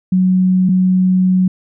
sine tone pair in turn, 185 / 185 Hz, F#3 / F#3, 0 / 0 cents, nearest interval unison, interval 0 cents, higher neither, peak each -9 dBFS, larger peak neither, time 0.12-0.69 / 0.69-1.48 s, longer second, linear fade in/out 5 ms, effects none

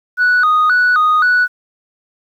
sine tone with vibrato, 1354 Hz, E6, 46 cents sharp, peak -7 dBFS, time 0.17-1.48 s, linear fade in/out 50 ms, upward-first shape square, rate 1.9 Hz, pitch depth 150 cents each way, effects tanh soft clip ceiling -7 dBFS + 8-bit

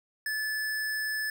square tone, 1734 Hz, A6, 26 cents flat, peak -30 dBFS, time 0.26-1.3 s, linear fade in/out 2 ms, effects none

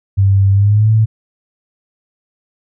sine tone with pitch glide, 98 to 110 Hz, G2 to A2, 0 to 0 cents, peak -7 dBFS, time 0.17-1.06 s, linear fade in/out 20 ms, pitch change +200 cents, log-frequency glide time 0.52-0.91 s, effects none

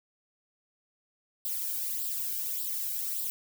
violet noise with flanger, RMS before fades -33 dBFS, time 1.45-3.3 s, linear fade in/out 0 ms, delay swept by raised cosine 0.23 to 1.33 ms, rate 1.7 Hz, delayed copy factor +0.65, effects none

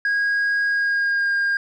sine tone with pitch glide, 1641 to 1612.8 Hz, G#6 to G6, -21 to +49 cents, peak -15 dBFS, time 0.05-1.57 s, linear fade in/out 2 ms, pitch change -30 cents, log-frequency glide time 0.65-1.32 s, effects tanh soft clip ceiling -17 dBFS

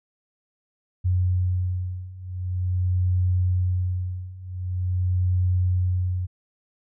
sine beating tone pair, 90.7 / 91.15 Hz, F#2 / F#2, -34 / -25 cents, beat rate 0.45 Hz, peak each -25 / -23 dBFS, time 1.04-6.27 s, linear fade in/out 20 ms, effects none

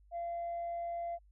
sine tone, 686 Hz, F5, 31 cents flat, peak -34 dBFS, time 0.11-1.19 s, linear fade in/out 50 ms, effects tanh soft clip ceiling -33 dBFS + added 50 Hz sine -60 dBFS peak until 1.31 s

